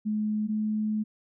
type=tone pair in turn; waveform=sine; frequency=213 / 214.4 Hz; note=G#3 / A3; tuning=+44 / -45 cents; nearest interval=unison; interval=11 cents; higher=second; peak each=-25 dBFS; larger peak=neither; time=0.05-0.48 / 0.48-1.04 s; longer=second; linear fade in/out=20 ms; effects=none